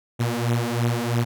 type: beating tone pair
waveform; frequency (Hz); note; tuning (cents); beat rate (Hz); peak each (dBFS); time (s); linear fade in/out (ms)
sawtooth; 117.2 / 120.2; A#2 / B2; +10 / -46; 3; -20; 0.19-1.25; 20
effects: none